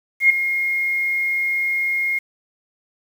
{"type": "tone with ADSR envelope", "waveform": "sine", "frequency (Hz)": 2142, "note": "C7", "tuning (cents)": 40, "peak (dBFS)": -7, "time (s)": [0.2, 2.19], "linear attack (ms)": 100, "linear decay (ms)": 4, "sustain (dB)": -11, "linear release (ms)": 9, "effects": ["7-bit"]}